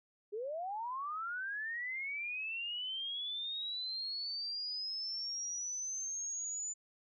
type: linear sweep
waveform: sine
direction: up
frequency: 395.4 to 7040 Hz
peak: -37 dBFS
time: 0.32-6.74 s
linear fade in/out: 20 ms
effects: none